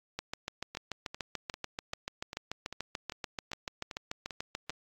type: two click trains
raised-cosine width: 0.2 ms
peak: -18 / -23 dBFS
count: 32 / 11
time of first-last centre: 0.19-4.696 / 0.75-4.703 s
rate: 6.88 / 2.53 Hz
effects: AAC 64 kbps